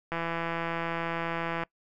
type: click train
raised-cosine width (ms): 0.5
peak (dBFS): -17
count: 254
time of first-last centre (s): 0.12-1.635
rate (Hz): 167
effects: noise-tail reverb RT60 0.1 s tail -23 dB re dry